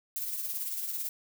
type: noise with tremolo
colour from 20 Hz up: violet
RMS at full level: -33 dBFS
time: 0.16-1.09 s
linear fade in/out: 0 ms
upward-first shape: sine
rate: 18 Hz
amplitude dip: 45%
effects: none